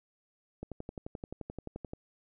click train, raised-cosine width 2 ms, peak -26 dBFS, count 16, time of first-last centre 0.63-1.934 s, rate 11.5 Hz, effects none

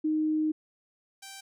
sine / 5% pulse tone pair in turn, 310 / 781.2 Hz, D#4 / G5, -6 / -6 cents, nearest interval octave + major third, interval 1600 cents, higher second, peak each -24 / -31 dBFS, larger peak first, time 0.04-0.52 / 1.22-1.41 s, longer first, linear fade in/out 10 ms, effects none

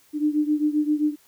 sine beating tone pair, 298.2 / 305.8 Hz, D4 / D#4, +27 / -30 cents, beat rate 7.6 Hz, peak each -21 / -24 dBFS, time 0.13-1.16 s, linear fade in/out 50 ms, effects white hiss -58 dBFS RMS until 1.27 s

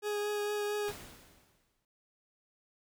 40% pulse tone with vibrato, 415.3 Hz, G#4, in tune, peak -31 dBFS, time 0.02-0.93 s, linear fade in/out 50 ms, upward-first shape triangle, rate 4.4 Hz, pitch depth 14 cents each way
pink noise with exponential decay, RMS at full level -43 dBFS, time 0.88-1.85 s, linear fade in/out 1 ms, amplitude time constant 210 ms
effects none

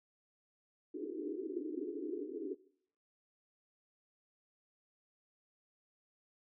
pink band-pass noise, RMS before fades -41 dBFS, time 0.94-2.55 s, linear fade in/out 10 ms, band 280 to 430 Hz, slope 96 dB/octave, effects noise-tail reverb RT60 0.6 s tail -19 dB re dry

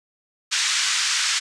white band-pass noise, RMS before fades -22 dBFS, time 0.51-1.4 s, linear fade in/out 20 ms, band 1300 to 6900 Hz, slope 24 dB/octave, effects resampled to 22050 Hz

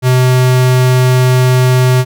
square tone, 127.4 Hz, C3, 46 cents flat, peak -7 dBFS, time 0.02-2.05 s, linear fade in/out 50 ms, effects none

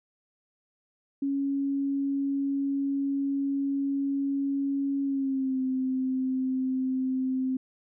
sine tone with pitch glide, 277.2 to 260.1 Hz, C#4 to C4, 0 to -10 cents, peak -25 dBFS, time 1.22-7.57 s, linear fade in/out 5 ms, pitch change -110 cents, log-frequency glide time 5.03-5.61 s, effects none

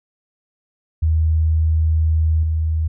sine tone with level steps, 79.5 Hz, D#2, 38 cents sharp, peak -13 / -16 dBFS, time 1.02-2.88 s, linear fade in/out 10 ms, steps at 2.43 s, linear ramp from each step 2 ms, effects none

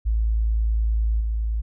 sine tone with level steps, 54.9 Hz, A1, 3 cents flat, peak -18 / -21 dBFS, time 0.05-1.62 s, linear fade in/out 20 ms, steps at 1.2 s, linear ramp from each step 10 ms, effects none

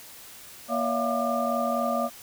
sine tone cluster, 236.4 / 568 / 659 / 703 / 1197 Hz, A#3 / C#5 / E5 / F5 / D6, +24 / +42 / -1 / +11 / +33 cents, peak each -30 dBFS, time 0.68-2.1 s, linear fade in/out 50 ms, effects white hiss -46 dBFS RMS until 2.22 s

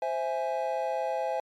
triangle chord, C augmented, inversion none, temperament equal, 523.3 / 659.3 / 830.6 Hz, C5 / E5 / G#5, 0 / 0 / 0 cents, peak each -30 dBFS, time 0.02-1.4 s, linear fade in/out 2 ms, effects MP3 96 kbps

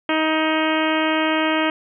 harmonic tone, 314.6 Hz, D#4, 19 cents sharp, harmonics 1 / 2 / 3 / 4 / 5 / 6 / 7 / 8 / 9 / 10, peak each -21 / -24 / -26 / -27 / -28 / -29 / -29 / -30 / -31 / -31 dBFS, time 0.09-1.7 s, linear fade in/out 2 ms, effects none

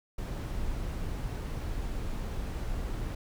brown noise, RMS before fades -34 dBFS, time 0.18-3.15 s, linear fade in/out 5 ms, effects none

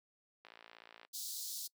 click train, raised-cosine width 0.3 ms, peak -37 dBFS, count 35, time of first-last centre 0.45-1.05 s, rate 56.7 Hz
pink high-pass noise, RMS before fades -43 dBFS, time 1.13-1.68 s, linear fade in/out 20 ms, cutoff 3900 Hz, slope 48 dB/octave
effects noise-tail reverb RT60 0.1 s tail -24 dB re dry + high-pass 400 Hz 12 dB/octave

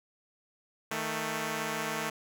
5% pulse tone pair together, 156.62 / 221.5 Hz, D#3 / A3, +12 / +12 cents, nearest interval tritone, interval 600 cents, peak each -25 / -22 dBFS, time 0.91-2.1 s, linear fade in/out 5 ms, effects none

